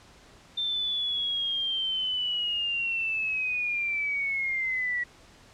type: linear sweep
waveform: sine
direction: down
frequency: 3586 to 1929 Hz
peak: -26 dBFS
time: 0.57-5.04 s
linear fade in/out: 10 ms
effects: pink hiss -54 dBFS RMS until 5.53 s + low-pass 7000 Hz 12 dB/octave